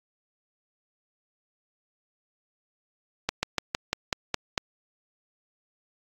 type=slowing click train; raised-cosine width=0.2 ms; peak=-7 dBFS; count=8; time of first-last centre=3.29-4.578 s; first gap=140 ms; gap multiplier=1.09; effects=AAC 64 kbps